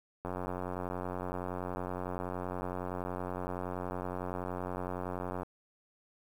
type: click train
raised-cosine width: 1 ms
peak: -23 dBFS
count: 471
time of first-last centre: 0.25-5.432 s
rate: 90.7 Hz
effects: 9-bit